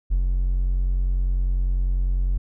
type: tone with ADSR envelope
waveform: triangle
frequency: 45.03 Hz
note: F#1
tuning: 46 cents flat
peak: -13 dBFS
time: 0.1-2.38 s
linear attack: 26 ms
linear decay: 79 ms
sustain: -3 dB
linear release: 10 ms
effects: tanh soft clip ceiling -12 dBFS